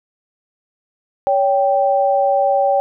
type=tone pair together; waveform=sine; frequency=562.3 / 784 Hz; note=C#5 / G5; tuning=+25 / 0 cents; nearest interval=tritone; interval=575 cents; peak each=-15 dBFS; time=1.27-2.8 s; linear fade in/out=0 ms; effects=none